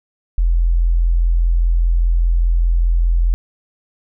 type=tone; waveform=sine; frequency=42.47 Hz; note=F1; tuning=48 cents flat; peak=-11 dBFS; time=0.38-3.34 s; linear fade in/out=0 ms; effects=none